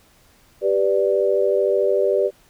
sine chord, G major, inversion none, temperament equal, 392 / 493.9 / 587.3 Hz, G4 / B4 / D5, 0 / 0 / 0 cents, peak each -19 / -21 / -20 dBFS, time 0.61-2.31 s, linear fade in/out 50 ms, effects pink hiss -55 dBFS RMS until 2.49 s

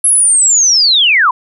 sine linear sweep, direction down, 11040 to 932.3 Hz, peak -6 dBFS, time 0.04-1.31 s, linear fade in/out 5 ms, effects none

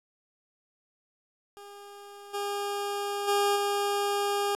20% pulse tone with level steps, 405.3 Hz, G#4, 42 cents flat, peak -40 / -25 / -18 / -21 dBFS, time 1.57-4.55 s, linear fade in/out 0 ms, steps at 2.33 / 3.27 / 3.55 s, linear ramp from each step 20 ms, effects resampled to 32000 Hz + 10-bit

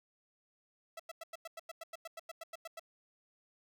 sawtooth tone bursts, 659.3 Hz, E5, in tune, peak -39 dBFS, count 16, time 0.97-2.796 s, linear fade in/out 5 ms, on 26 ms, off 94 ms, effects none

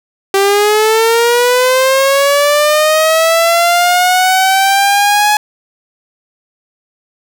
sawtooth linear sweep, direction up, 388.8 to 844 Hz, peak -4 dBFS, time 0.34-5.37 s, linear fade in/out 2 ms, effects none

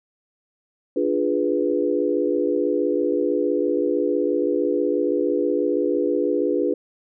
sine chord, D diminished seventh, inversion none, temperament equal, 293.7 / 349.2 / 415.3 / 493.9 Hz, D4 / F4 / Ab4 / Cb5, 0 / 0 / 0 / 0 cents, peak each -24 dBFS, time 0.96-6.74 s, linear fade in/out 5 ms, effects none

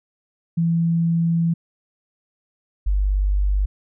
sine tone pair in turn, 167.1 / 49.11 Hz, E3 / G1, +24 / +4 cents, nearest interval octave + major sixth, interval 2120 cents, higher first, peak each -16 dBFS, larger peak neither, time 0.57-1.54 / 2.86-3.66 s, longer first, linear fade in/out 10 ms, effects none

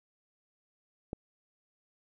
click, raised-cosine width 2 ms, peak -22 dBFS, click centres 1.131 s, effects none

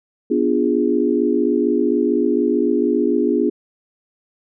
sine chord, B diminished seventh, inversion none, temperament equal with one note detuned, 246.9 / 293.7 / 349.2 / 413.4 Hz, B3 / D4 / F4 / Ab4, 0 / 0 / 0 / -8 cents, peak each -20 dBFS, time 0.3-3.5 s, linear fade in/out 10 ms, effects none

